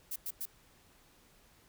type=noise bursts; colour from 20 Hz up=violet; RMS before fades=-38 dBFS; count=3; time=0.11-0.455 s; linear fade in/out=5 ms; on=49 ms; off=99 ms; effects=pink hiss -64 dBFS RMS until 1.68 s